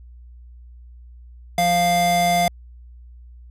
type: tone pair together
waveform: square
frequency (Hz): 174.61 / 697.7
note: F3 / F5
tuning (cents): 0 / -2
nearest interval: 2 octaves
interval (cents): 2398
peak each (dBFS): -25 / -17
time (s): 1.58-2.48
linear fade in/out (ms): 2
effects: added 60 Hz sine -40 dBFS peak until 3.5 s + resampled to 32000 Hz